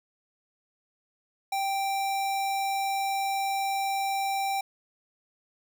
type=tone; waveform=square; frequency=784 Hz; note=G5; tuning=in tune; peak=-27 dBFS; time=1.52-4.61 s; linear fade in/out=5 ms; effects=none